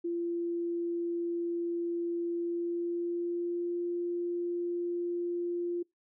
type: tone with pitch glide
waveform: sine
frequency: 342.4 to 348 Hz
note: F4 to F4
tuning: -34 to -6 cents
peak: -30 dBFS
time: 0.04-5.83 s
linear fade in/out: 10 ms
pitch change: +28 cents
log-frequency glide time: 2.33-3.8 s
effects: noise-tail reverb RT60 0.2 s tail -26 dB re dry